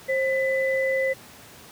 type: tone pair together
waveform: sine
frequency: 530.9 / 2000 Hz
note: C5 / B6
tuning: +25 / +21 cents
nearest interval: octave + major seventh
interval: 2296 cents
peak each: -22 / -26 dBFS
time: 0.08-1.14 s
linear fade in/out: 20 ms
effects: pink hiss -46 dBFS RMS until 1.71 s + high-pass 100 Hz 12 dB/octave